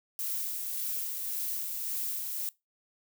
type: noise with tremolo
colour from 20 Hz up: violet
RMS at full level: -33 dBFS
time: 0.19-2.49 s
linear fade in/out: 0 ms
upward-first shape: sine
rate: 1.8 Hz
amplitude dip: 30%
effects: noise-tail reverb RT60 0.2 s tail -21 dB re dry